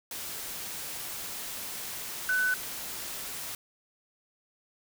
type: tone in noise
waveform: sine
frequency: 1500 Hz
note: F#6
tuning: 23 cents sharp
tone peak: -24 dBFS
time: 2.29-2.54 s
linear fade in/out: 2 ms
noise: white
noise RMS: -38 dBFS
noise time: 0.11-3.55 s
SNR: +11 dB
effects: none